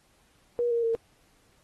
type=tone with pitch steps; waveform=sine; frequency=479.3 / 467.8 / 456.6 Hz; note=A#4 / A#4 / A#4; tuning=+48 / +6 / -36 cents; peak=-23 dBFS; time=0.59-0.95 s; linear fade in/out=0 ms; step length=120 ms; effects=pink hiss -65 dBFS RMS until 1.63 s + AAC 32 kbps